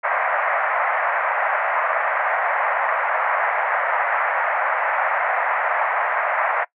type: band-pass noise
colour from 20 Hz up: pink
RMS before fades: -21 dBFS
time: 0.03-6.65 s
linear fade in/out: 20 ms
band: 610 to 2100 Hz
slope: 48 dB/octave
effects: noise-tail reverb RT60 0.1 s tail -21 dB re dry